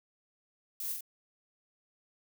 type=noise with echo; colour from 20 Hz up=violet; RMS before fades=-38 dBFS; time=0.8-0.92 s; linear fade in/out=2 ms; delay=44 ms; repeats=2; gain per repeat=-2 dB; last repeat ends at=1.008 s; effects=none